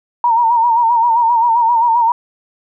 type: tone with vibrato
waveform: sine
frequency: 933 Hz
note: A#5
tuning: 1 cent sharp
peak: -9 dBFS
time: 0.24-2.12 s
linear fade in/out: 2 ms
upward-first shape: sine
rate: 7.6 Hz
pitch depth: 69 cents each way
effects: none